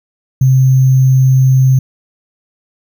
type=tone with sample-and-hold; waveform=sine; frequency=130.81 Hz; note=C3; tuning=in tune; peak=-5 dBFS; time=0.41-1.79 s; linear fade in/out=5 ms; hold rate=6300 Hz; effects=none